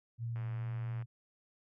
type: tone with pitch glide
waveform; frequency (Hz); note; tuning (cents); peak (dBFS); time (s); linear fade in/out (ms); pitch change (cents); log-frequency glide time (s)
sine; 116.54 to 118.17; A#2 to A#2; 0 to +24; -35; 0.18-1.06; 50; +24; 0.46-0.73
type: click train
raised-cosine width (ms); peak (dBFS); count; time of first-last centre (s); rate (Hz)
0.5; -38; 70; 0.36-1.023; 104
effects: none